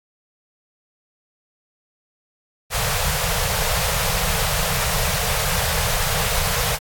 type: band-stop noise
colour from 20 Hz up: pink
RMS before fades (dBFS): -21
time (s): 2.7-6.79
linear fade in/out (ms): 50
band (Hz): 180 to 440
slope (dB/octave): 96
effects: AAC 64 kbps